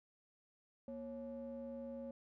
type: ring-modulated tone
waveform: triangle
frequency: 155.56 Hz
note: D#3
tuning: in tune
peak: -39 dBFS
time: 0.88-2.11 s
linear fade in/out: 2 ms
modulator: 393 Hz
effects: none